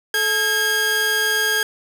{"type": "tone pair together", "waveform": "sawtooth", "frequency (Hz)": [433.3, 1624.6], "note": ["A4", "G#6"], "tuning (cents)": [-27, -39], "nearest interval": "octave + major seventh", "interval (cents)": 2288, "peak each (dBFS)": [-22, -14], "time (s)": [0.14, 1.63], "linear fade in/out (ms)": 2, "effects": []}